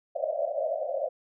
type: band-pass noise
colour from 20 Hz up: white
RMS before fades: -30 dBFS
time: 0.15-1.09 s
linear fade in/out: 10 ms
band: 540 to 670 Hz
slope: 96 dB/octave
effects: none